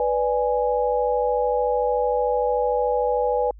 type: chord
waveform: sine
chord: G# diminished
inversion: first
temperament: equal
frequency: 493.9 / 587.3 / 830.6 Hz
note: B4 / D5 / G#5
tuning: 0 / 0 / 0 cents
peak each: -21 / -26 / -24 dBFS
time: 0-3.51 s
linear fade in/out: 2 ms
effects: added 51 Hz sine -41 dBFS peak until 3.59 s